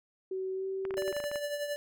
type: tone with pitch glide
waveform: sine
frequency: 377.9 to 384.1 Hz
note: F#4 to G4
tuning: +37 to -35 cents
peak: -32 dBFS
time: 0.31-1.12 s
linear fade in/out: 5 ms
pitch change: +28 cents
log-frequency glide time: 0.53-0.66 s
type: clicks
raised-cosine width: 0.5 ms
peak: -26 dBFS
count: 12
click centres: 0.852 / 0.908 / 0.941 / 0.979 / 1.022 / 1.079 / 1.127 / 1.166 / 1.202 / 1.24 / 1.315 / 1.358 s
type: tone with tremolo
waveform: square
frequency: 583 Hz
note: D5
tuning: 13 cents flat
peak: -31 dBFS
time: 0.97-1.76 s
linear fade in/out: 0 ms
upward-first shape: triangle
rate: 11 Hz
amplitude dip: 60%
effects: none